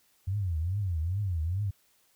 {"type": "tone with vibrato", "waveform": "sine", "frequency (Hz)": 90, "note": "F#2", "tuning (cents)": -47, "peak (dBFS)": -27, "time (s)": [0.27, 1.71], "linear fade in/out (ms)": 10, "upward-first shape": "triangle", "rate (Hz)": 2.4, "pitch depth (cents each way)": 290, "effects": ["white hiss -67 dBFS RMS until 2.15 s"]}